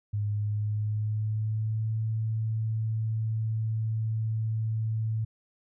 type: tone with pitch glide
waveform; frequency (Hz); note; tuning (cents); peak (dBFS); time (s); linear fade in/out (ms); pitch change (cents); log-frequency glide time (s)
sine; 103.83 to 110.64; G#2 to A2; 0 to +10; -26; 0.13-5.25; 10; +110; 0.25-1.97
effects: none